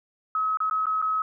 sine tone with dropouts, 1280 Hz, D#6, 49 cents sharp, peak -22 dBFS, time 0.35-1.22 s, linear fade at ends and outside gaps 2 ms, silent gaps 0.572-0.603 / 0.698-0.71 / 0.857-0.867 / 1.017-1.024 s, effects none

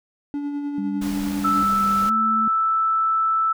triangle tone with tremolo, 287.6 Hz, D4, 36 cents flat, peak -21 dBFS, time 0.34-1.63 s, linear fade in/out 0 ms, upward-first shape sine, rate 9.9 Hz, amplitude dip 35%
sine tone with pitch glide, 200 to 220.6 Hz, G3 to A3, +35 to +5 cents, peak -25 dBFS, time 0.78-2.48 s, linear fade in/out 2 ms, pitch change +170 cents, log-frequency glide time 2.04-2.11 s
pink noise, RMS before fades -35 dBFS, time 1.01-2.1 s, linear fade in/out 10 ms
sine tone, 1318.5 Hz, E6, in tune, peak -17 dBFS, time 1.44-3.53 s, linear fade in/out 10 ms
effects none

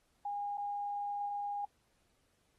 sine tone with dropouts, 815 Hz, G#5, 33 cents flat, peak -35 dBFS, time 0.25-1.65 s, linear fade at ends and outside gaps 5 ms, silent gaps 0.574-0.579 s, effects pink hiss -75 dBFS RMS until 2.58 s + AAC 32 kbps

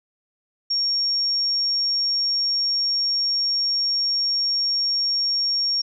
sine tone, 5540 Hz, F8, 15 cents flat, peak -19 dBFS, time 0.7-5.82 s, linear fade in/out 10 ms, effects none

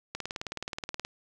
click train, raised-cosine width 0.2 ms, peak -17 dBFS, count 18, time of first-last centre 0.15-1.049 s, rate 18.9 Hz, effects none

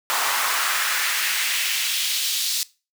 pink noise with high-pass filter sweep, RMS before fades -23 dBFS, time 0.1-2.63 s, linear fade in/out 0 ms, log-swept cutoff 930 to 4400 Hz, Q 1.7, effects noise-tail reverb RT60 0.3 s tail -20 dB re dry

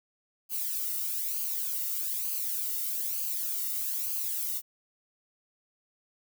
violet noise with flanger, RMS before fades -32 dBFS, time 0.49-4.62 s, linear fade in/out 50 ms, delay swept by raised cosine 0.54 to 1.24 ms, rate 1.1 Hz, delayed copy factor -0.7, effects none

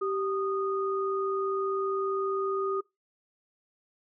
sine tone pair together, 389.1 / 1234 Hz, G4 / D#6, -13 / -15 cents, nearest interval octave + minor sixth, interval 1998 cents, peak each -28 / -32 dBFS, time 0.01-2.81 s, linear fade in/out 10 ms, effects noise-tail reverb RT60 0.2 s tail -23 dB re dry

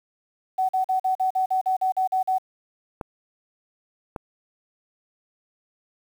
sine tone bursts, 752 Hz, F#5, 28 cents sharp, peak -19 dBFS, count 12, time 0.58-2.384 s, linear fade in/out 10 ms, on 110 ms, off 44 ms
clicks, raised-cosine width 1 ms, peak -17 dBFS, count 2, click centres 3.012 / 4.162 s
effects 8-bit

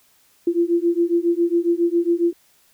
sine beating tone pair, 338.7 / 346 Hz, E4 / F4, +47 / -16 cents, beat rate 7.3 Hz, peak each -19 dBFS, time 0.47-2.33 s, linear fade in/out 5 ms, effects white hiss -58 dBFS RMS until 2.73 s

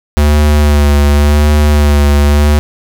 square tone with vibrato, 73.42 Hz, D2, in tune, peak -6 dBFS, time 0.17-2.59 s, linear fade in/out 0 ms, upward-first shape sine, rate 0.9 Hz, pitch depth 31 cents each way, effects none

